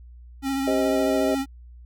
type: tone with vibrato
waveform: square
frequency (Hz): 271.4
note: C#4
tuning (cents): -36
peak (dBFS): -24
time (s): 0.42-1.46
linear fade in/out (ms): 50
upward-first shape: sine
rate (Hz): 14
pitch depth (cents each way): 24
type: chord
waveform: sine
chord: C minor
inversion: second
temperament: just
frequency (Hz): 392.4 / 523.3 / 627.9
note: G4 / C5 / Eb5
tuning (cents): +2 / 0 / +16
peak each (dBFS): -26 / -27 / -24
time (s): 0.67-1.35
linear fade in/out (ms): 5
effects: added 60 Hz sine -42 dBFS peak until 1.85 s